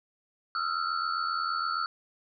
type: tone cluster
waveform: sine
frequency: 1266 / 1353 / 1421 / 4455 Hz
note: D#6 / E6 / F6 / C#8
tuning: +30 / +45 / +30 / +8 cents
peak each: -34 / -30 / -37 / -37 dBFS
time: 0.55-1.86 s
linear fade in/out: 2 ms
effects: none